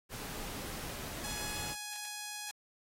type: noise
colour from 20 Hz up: pink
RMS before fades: -43 dBFS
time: 0.09-1.76 s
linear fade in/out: 50 ms
type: tone with pitch glide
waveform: 5% pulse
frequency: 840 to 835.2 Hz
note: G#5 to G#5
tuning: +19 to +10 cents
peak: -28 dBFS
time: 1.24-2.51 s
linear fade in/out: 0 ms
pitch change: -9 cents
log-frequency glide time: 1.66-1.77 s
effects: AAC 48 kbps